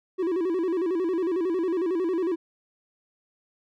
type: tone with vibrato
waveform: triangle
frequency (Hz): 351.7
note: F4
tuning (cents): +12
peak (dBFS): -21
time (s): 0.18-2.36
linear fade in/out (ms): 20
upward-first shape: square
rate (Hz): 11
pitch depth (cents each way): 110
effects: none